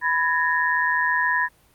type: tone cluster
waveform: sine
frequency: 991 / 1678 / 1837 Hz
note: B5 / G#6 / A#6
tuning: +6 / +17 / -26 cents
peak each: -23 dBFS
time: 0.01-1.49 s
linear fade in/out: 50 ms
effects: pink hiss -58 dBFS RMS until 1.74 s + Opus 32 kbps